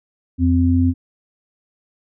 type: tone pair together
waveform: sine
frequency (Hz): 86.62 / 258.6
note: F2 / C4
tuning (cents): -14 / -20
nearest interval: octave + perfect fifth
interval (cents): 1894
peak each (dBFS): -15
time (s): 0.38-0.94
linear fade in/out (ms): 50
effects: none